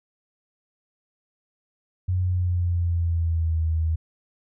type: tone with pitch glide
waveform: sine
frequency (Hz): 91.3 to 80.4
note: F#2 to E2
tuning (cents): -23 to -43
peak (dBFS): -20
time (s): 2.08-3.96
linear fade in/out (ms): 10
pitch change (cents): -220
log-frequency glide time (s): 2.22-3.6
effects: none